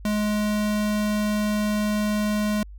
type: tone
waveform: square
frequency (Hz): 210.2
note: G#3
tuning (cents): +21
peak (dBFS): -22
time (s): 0.05-2.63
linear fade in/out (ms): 2
effects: added 50 Hz sine -38 dBFS peak until 2.78 s